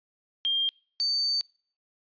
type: tone pair in turn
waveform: sine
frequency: 3199 / 4567 Hz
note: G7 / D8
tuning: +34 / -49 cents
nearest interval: tritone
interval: 617 cents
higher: second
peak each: -23 / -23 dBFS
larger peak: neither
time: 0.45-0.69 / 1-1.41 s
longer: second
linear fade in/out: 0 ms
effects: noise-tail reverb RT60 0.5 s tail -26 dB re dry + resampled to 11025 Hz